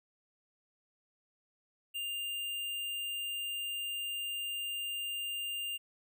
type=tone; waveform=square; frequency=2800 Hz; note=F7; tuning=4 cents sharp; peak=-36 dBFS; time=1.94-5.78 s; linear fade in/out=20 ms; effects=none